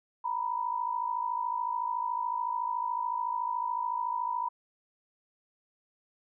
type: tone pair together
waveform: sine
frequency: 934 / 987.8 Hz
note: A#5 / B5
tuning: +3 / 0 cents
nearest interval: minor second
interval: 97 cents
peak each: -33 / -31 dBFS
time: 0.24-4.49 s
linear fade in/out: 10 ms
effects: none